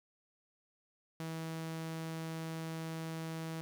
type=tone; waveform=sawtooth; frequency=162 Hz; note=E3; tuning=30 cents flat; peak=-35 dBFS; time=1.2-3.61 s; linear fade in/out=0 ms; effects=11-bit